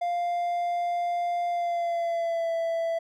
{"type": "tone with pitch glide", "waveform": "triangle", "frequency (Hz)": [698.5, 663.9], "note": ["F5", "E5"], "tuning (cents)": [0, 12], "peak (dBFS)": -23, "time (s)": [0.01, 2.99], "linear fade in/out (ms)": 10, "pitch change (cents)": -88, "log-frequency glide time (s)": [1.49, 2.52], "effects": []}